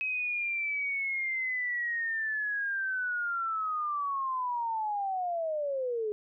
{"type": "linear sweep", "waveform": "sine", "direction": "down", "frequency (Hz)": [2550, 413], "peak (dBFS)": -29, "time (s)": [0.01, 6.12], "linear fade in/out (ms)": 0, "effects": []}